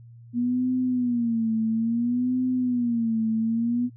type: tone with vibrato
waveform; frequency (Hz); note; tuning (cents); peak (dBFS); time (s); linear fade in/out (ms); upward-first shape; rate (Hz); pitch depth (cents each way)
sine; 237.8; A#3; +35; -21; 0.33-3.9; 50; sine; 0.59; 120
effects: noise-tail reverb RT60 0.1 s tail -22 dB re dry + added 117 Hz sine -44 dBFS peak until 3.96 s